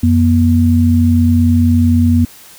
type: tone pair together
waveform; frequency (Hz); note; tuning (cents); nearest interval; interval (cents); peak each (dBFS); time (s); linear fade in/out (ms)
sine; 89.58 / 240.2; F2 / B3; +44 / -48; octave + perfect fourth; 1708; -10; 0.03-2.25; 5
effects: white hiss -39 dBFS RMS until 2.58 s